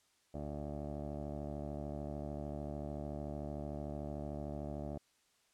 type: tone with low-pass filter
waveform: 15% pulse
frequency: 73.42 Hz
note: D2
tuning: in tune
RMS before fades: -42 dBFS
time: 0.34-4.98 s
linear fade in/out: 5 ms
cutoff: 570 Hz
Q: 4.6
effects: white hiss -73 dBFS RMS until 5.53 s + low-pass 9000 Hz 12 dB/octave